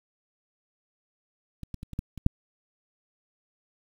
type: clicks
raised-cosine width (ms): 5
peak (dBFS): -25 / -23 / -25 / -26 / -16 / -27 / -6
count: 7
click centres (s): 1.633 / 1.743 / 1.831 / 1.933 / 1.991 / 2.177 / 2.264
effects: 8-bit